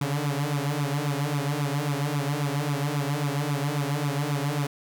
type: tone with flanger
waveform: sawtooth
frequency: 144 Hz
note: D3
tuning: 34 cents flat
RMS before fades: -27 dBFS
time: 0.01-4.67 s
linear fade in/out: 5 ms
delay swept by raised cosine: 0.81 to 6.01 ms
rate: 3.7 Hz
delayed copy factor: +0.85
effects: none